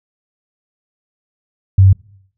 sine tone, 95.9 Hz, G2, 37 cents flat, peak -4 dBFS, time 1.78-1.93 s, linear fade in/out 5 ms, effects noise-tail reverb RT60 0.7 s tail -25 dB re dry

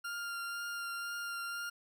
40% pulse tone with vibrato, 1396.9 Hz, F6, in tune, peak -37 dBFS, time 0.04-1.7 s, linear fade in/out 10 ms, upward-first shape triangle, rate 2 Hz, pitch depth 14 cents each way, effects none

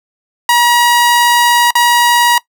sawtooth tone with dropouts, 957 Hz, A#5, 45 cents sharp, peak -3 dBFS, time 0.49-2.38 s, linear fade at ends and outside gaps 2 ms, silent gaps 1.707-1.753 s, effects noise-tail reverb RT60 0.1 s tail -20 dB re dry

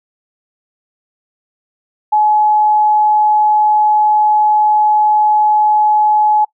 sine tone, 849 Hz, G#5, 38 cents sharp, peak -8 dBFS, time 2.12-6.45 s, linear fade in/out 10 ms, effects noise-tail reverb RT60 0.1 s tail -22 dB re dry

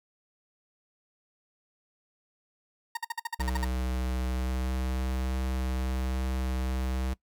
30% pulse tone bursts, 926 Hz, A#5, 12 cents flat, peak -27 dBFS, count 10, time 2.95-3.647 s, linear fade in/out 5 ms, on 22 ms, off 53 ms
square tone with pitch glide, 63.3 to 64.37 Hz, B1 to C2, +43 to -28 cents, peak -29 dBFS, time 3.39-7.14 s, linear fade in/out 10 ms, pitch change +29 cents, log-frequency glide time 4.31-4.75 s
effects noise-tail reverb RT60 0.1 s tail -20 dB re dry

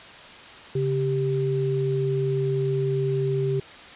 sine tone pair together, 138.51 / 392 Hz, C#3 / G4, -1 / 0 cents, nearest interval octave + tritone, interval 1801 cents, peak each -24 dBFS, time 0.75-3.6 s, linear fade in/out 5 ms, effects white hiss -43 dBFS RMS until 3.95 s + resampled to 8000 Hz

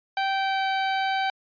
sawtooth tone with pitch glide, 778 to 771.7 Hz, G5 to G5, -13 to -27 cents, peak -19 dBFS, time 0.17-1.3 s, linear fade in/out 2 ms, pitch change -14 cents, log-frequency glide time 0.31-0.67 s, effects resampled to 11025 Hz

